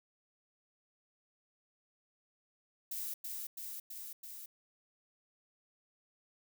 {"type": "noise with echo", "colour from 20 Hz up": "violet", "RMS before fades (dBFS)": -40, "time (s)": [2.91, 3.14], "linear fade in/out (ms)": 5, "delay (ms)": 330, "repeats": 4, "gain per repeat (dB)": -2, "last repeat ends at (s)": 4.46, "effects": []}